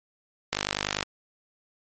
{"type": "click train", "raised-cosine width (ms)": 0.2, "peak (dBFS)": -7, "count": 26, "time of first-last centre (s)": [0.53, 1.028], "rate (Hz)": 50.2, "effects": ["MP3 32 kbps"]}